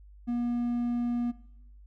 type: tone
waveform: triangle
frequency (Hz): 240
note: B3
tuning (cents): -49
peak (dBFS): -25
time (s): 0.27-1.32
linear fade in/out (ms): 20
effects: noise-tail reverb RT60 0.9 s tail -19 dB re dry + added 50 Hz sine -49 dBFS peak until 1.86 s